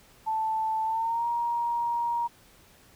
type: tone with pitch glide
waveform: sine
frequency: 880 to 943.2 Hz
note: A5 to A#5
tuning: 0 to +20 cents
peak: -25 dBFS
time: 0.26-2.28 s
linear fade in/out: 20 ms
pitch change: +120 cents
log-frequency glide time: 0.84-1.27 s
effects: pink hiss -57 dBFS RMS until 2.95 s